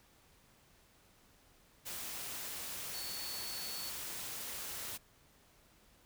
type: tone in noise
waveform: sine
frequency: 4435 Hz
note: C#8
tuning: in tune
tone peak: -44 dBFS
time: 2.93-3.91 s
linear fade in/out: 20 ms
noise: white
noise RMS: -43 dBFS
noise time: 1.85-4.98 s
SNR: -4 dB
effects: pink hiss -66 dBFS RMS until 6.05 s